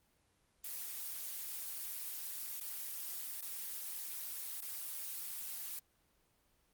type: noise with dropouts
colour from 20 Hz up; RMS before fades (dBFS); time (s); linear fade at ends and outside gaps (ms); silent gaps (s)
blue; -43; 0.64-5.79; 2; 2.6-2.61 / 3.409-3.423 / 4.606-4.622
effects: pink hiss -74 dBFS RMS until 6.73 s + Opus 24 kbps